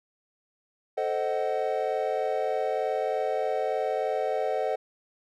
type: chord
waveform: triangle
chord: A diminished seventh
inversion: none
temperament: equal with one note detuned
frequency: 440 / 523.3 / 622.3 / 749.5 Hz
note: A4 / C5 / Eb5 / Gb5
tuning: 0 / 0 / 0 / +22 cents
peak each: -29 dBFS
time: 0.97-4.76 s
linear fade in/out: 10 ms
effects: none